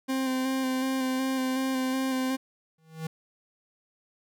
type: tone with vibrato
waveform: 40% pulse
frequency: 261.6 Hz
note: C4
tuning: in tune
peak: -25 dBFS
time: 0.08-2.37 s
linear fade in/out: 20 ms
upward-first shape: square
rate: 2.7 Hz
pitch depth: 16 cents each way
type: tone with exponential growth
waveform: square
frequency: 160 Hz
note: D#3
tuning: 49 cents sharp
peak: -29 dBFS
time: 2.78-3.07 s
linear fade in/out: 5 ms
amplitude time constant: 63 ms
effects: none